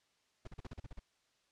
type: noise bursts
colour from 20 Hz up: brown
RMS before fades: -45 dBFS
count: 9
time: 0.45-0.995 s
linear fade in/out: 5 ms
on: 25 ms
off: 40 ms
effects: white hiss -75 dBFS RMS until 1.51 s + low-pass 6000 Hz 12 dB/octave